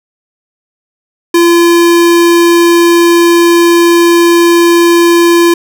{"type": "tone", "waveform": "square", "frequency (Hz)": 341.8, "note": "F4", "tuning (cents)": -37, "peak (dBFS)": -4, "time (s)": [1.34, 5.54], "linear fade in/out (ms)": 5, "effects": []}